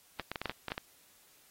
clicks, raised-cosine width 0.3 ms, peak -19 dBFS, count 9, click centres 0.197 / 0.316 / 0.358 / 0.416 / 0.457 / 0.496 / 0.683 / 0.719 / 0.779 s, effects white hiss -63 dBFS RMS until 1.5 s + AAC 48 kbps

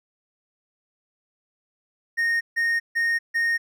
triangle tone bursts, 1851 Hz, A#6, 13 cents flat, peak -18 dBFS, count 4, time 2.17-3.58 s, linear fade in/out 20 ms, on 240 ms, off 150 ms, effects none

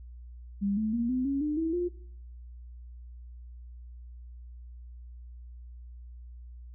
sine tone with pitch steps, 200 / 216.8 / 235.1 / 254.9 / 276.4 / 299.7 / 324.9 / 352.3 Hz, G3 / A3 / A#3 / C4 / C#4 / D4 / E4 / F4, +35 / -25 / +15 / -45 / -5 / +35 / -25 / +15 cents, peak -26 dBFS, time 0.61-1.89 s, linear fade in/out 20 ms, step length 160 ms, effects noise-tail reverb RT60 0.6 s tail -17 dB re dry + added 60 Hz sine -43 dBFS peak until 6.74 s

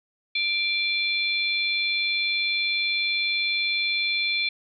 sine tone cluster, 2360 / 3476 / 4140 Hz, D7 / A7 / C8, +8 / -22 / -19 cents, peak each -24 / -29 / -29 dBFS, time 0.35-4.49 s, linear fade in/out 5 ms, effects none

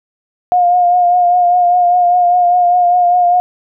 sine tone with vibrato, 711 Hz, F5, 31 cents sharp, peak -7 dBFS, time 0.52-3.4 s, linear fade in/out 0 ms, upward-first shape triangle, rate 5 Hz, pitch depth 33 cents each way, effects none

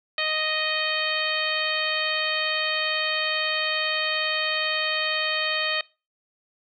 harmonic tone, 622.3 Hz, D#5, in tune, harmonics 1 / 2 / 3 / 4 / 5 / 6 / 7, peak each -32 / -33 / -29 / -29 / -30 / -33 / -32 dBFS, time 0.18-5.81 s, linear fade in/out 2 ms, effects noise-tail reverb RT60 0.3 s tail -23 dB re dry

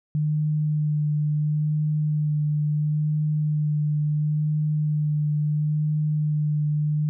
sine tone with vibrato, 150.9 Hz, D3, 47 cents sharp, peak -20 dBFS, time 0.15-7.09 s, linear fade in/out 0 ms, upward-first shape sine, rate 0.73 Hz, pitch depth 15 cents each way, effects none

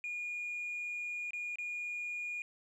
sine tone with dropouts, 2434 Hz, D#7, 39 cents flat, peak -35 dBFS, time 0.04-2.42 s, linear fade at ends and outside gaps 1 ms, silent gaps 1.307-1.333 / 1.557-1.585 s, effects tanh soft clip ceiling -34 dBFS + 12-bit

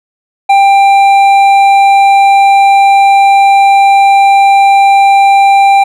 triangle tone with hard clipping, 791 Hz, G5, 15 cents sharp, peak -4 dBFS, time 0.49-5.84 s, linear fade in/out 10 ms, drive 11 dB, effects none

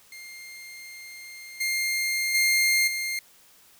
sawtooth tone with level steps, 2115 Hz, C7, 18 cents sharp, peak -37 / -21 / -16 / -24 dBFS, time 0.12-3.19 s, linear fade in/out 2 ms, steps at 1.6 / 2.34 / 2.87 s, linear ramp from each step 10 ms, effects white hiss -56 dBFS RMS until 3.79 s

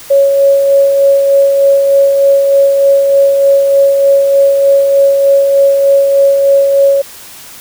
sine tone with tremolo, 554.4 Hz, C#5, in tune, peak -3 dBFS, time 0.1-7.02 s, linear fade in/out 10 ms, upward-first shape sine, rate 3.3 Hz, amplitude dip 35%, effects white hiss -32 dBFS RMS until 7.6 s

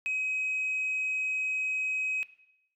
sine tone, 2535 Hz, D#7, 32 cents sharp, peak -26 dBFS, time 0.06-2.23 s, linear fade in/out 0 ms, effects noise-tail reverb RT60 0.8 s tail -17 dB re dry + tanh soft clip ceiling -25 dBFS

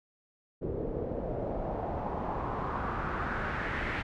pink noise with low-pass filter sweep, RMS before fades -34 dBFS, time 0.61-4.03 s, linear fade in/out 20 ms, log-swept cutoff 410 to 2100 Hz, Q 2.8, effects none

